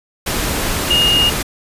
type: tone in noise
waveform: sine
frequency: 2849 Hz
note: F7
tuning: 34 cents sharp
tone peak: -11 dBFS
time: 0.9-1.3 s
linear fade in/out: 10 ms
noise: pink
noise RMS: -19 dBFS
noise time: 0.26-1.43 s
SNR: +5 dB
effects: resampled to 32000 Hz